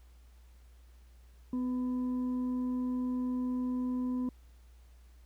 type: tone with frequency modulation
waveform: sine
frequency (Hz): 251.8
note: B3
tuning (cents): +34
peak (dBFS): -30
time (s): 1.53-4.29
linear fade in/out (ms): 2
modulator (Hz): 749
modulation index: 0.21
effects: added 60 Hz sine -54 dBFS peak until 5.25 s + pink hiss -69 dBFS RMS until 5.25 s